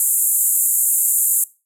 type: band-pass noise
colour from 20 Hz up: white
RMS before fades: -17 dBFS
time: 0-1.44 s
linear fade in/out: 2 ms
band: 7100 to 14000 Hz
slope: 96 dB/octave
effects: noise-tail reverb RT60 0.3 s tail -20 dB re dry